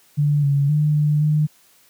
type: tone with pitch steps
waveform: sine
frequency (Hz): 146.5 / 141 / 150.4 / 149.3 / 151.8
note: D3 / C#3 / D3 / D3 / D#3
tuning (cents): -4 / +30 / +42 / +29 / -42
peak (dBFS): -14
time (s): 0.17-1.47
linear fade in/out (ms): 20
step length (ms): 260
effects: white hiss -55 dBFS RMS until 1.89 s + high-pass 80 Hz 12 dB/octave